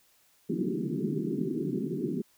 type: band-pass noise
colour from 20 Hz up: white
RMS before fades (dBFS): -31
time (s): 0.49-2.22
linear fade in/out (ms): 10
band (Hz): 140 to 400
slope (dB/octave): 96
effects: white hiss -65 dBFS RMS until 2.37 s